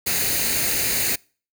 white noise with comb filter, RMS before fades -22 dBFS, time 0.06-1.16 s, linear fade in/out 10 ms, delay 0.45 ms, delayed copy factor +0.6, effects noise-tail reverb RT60 0.4 s tail -26 dB re dry

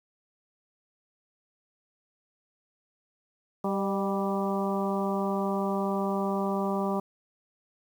harmonic tone with a mistuned harmonic, 195.8 Hz, G3, 2 cents flat, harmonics 1 / 2 / 3 / 4 / 5 / 6, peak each -29 / -32 / -34 / -35 / -36 / -37 dBFS, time 3.64-7 s, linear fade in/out 5 ms, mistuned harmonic 3, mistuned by +37 cents, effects 9-bit

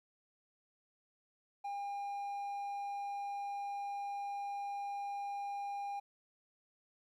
triangle tone, 805 Hz, G5, 46 cents sharp, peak -36 dBFS, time 1.64-6 s, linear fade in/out 10 ms, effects 13-bit

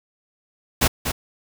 pink noise with echo, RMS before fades -17 dBFS, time 0.81-0.88 s, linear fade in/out 10 ms, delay 240 ms, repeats 1, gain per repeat -7 dB, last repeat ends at 1.12 s, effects none

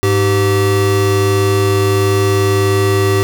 square tone pair together, 101.91 / 387.2 Hz, G#2 / G4, -32 / -21 cents, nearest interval octave + major seventh, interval 2311 cents, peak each -14 dBFS, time 0.03-3.23 s, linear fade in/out 0 ms, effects none

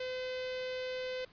sawtooth tone with notch filter, 510 Hz, C5, 44 cents flat, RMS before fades -38 dBFS, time 0-1.25 s, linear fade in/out 5 ms, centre 1100 Hz, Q 1.3, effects pink hiss -61 dBFS RMS until 1.32 s + resampled to 11025 Hz

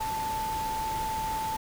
sine tone in noise, 880 Hz, A5, in tune, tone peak -29 dBFS, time 0-1.57 s, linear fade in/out 10 ms, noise pink, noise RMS -38 dBFS, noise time 0-1.57 s, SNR +6 dB, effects none

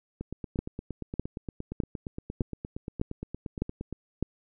two click trains, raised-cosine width 3 ms, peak -14 / -22 dBFS, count 7 / 33, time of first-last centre 0.59-4.226 / 0.21-3.927 s, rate 1.65 / 8.61 Hz, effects none

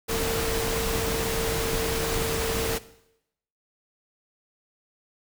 sine tone in noise, 452.6 Hz, A4, 49 cents sharp, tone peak -28 dBFS, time 0.08-2.79 s, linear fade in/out 20 ms, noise pink, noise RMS -28 dBFS, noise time 0.08-2.79 s, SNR -3 dB, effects noise-tail reverb RT60 0.8 s tail -17 dB re dry

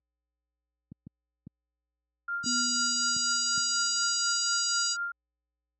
clicks, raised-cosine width 5 ms, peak -27 dBFS, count 6, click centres 0.919 / 1.069 / 1.47 / 2.441 / 3.165 / 3.578 s
sine tone with tremolo, 1396.9 Hz, F6, in tune, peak -28 dBFS, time 2.28-5.12 s, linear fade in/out 5 ms, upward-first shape triangle, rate 4.1 Hz, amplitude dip 75%
harmonic tone, 963 Hz, B5, 44 cents flat, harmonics 3 / 4 / 5 / 6 / 7 / 8, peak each -41 / -40 / -29 / -39 / -32 / -37 dBFS, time 2.43-4.97 s, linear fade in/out 50 ms
sine tone with exponential decay, 244.6 Hz, B3, 16 cents flat, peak -31 dBFS, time 2.46-4.58 s, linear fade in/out 2 ms, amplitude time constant 460 ms
effects added 60 Hz sine -70 dBFS peak until 5.79 s + high-pass 150 Hz 12 dB/octave

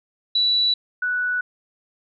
sine tone pair in turn, 3943 / 1478.7 Hz, B7 / F#6, -4 / -1 cents, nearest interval octave + perfect fourth, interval 1697 cents, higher first, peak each -16 / -20 dBFS, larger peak first, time 0.35-0.74 / 1.02-1.41 s, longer neither, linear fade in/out 5 ms, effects none

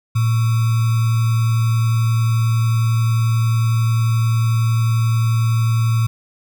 sine tone with sample-and-hold, 113.9 Hz, A#2, 40 cents flat, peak -13 dBFS, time 0.15-6.07 s, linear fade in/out 10 ms, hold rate 1225 Hz, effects none

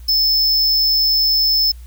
square tone, 5250 Hz, E8, 8 cents flat, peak -13 dBFS, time 0.08-1.72 s, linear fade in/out 10 ms, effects added 60 Hz sine -33 dBFS peak until 1.86 s + white hiss -52 dBFS RMS until 1.86 s

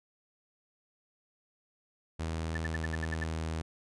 sawtooth tone with pitch glide, 80.9 to 80.29 Hz, E2 to E2, -32 to -45 cents, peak -29 dBFS, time 2.19-3.62 s, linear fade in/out 10 ms, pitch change -13 cents, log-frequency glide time 2.65-2.9 s
sine tone bursts, 1760 Hz, A6, in tune, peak -33 dBFS, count 8, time 2.55-3.239 s, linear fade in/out 5 ms, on 24 ms, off 71 ms
effects resampled to 22050 Hz

